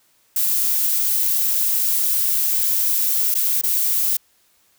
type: noise with dropouts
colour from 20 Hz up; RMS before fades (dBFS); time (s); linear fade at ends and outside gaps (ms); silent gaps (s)
violet; -19; 0.36-4.17; 5; 3.343-3.35 / 3.614-3.635
effects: white hiss -60 dBFS RMS until 4.78 s